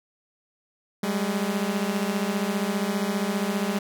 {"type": "beating tone pair", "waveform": "sawtooth", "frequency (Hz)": [194.5, 209.5], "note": ["G3", "G#3"], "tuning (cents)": [-13, 15], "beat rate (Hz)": 15, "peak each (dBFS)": -23, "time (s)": [1.03, 3.79], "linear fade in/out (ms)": 5, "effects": []}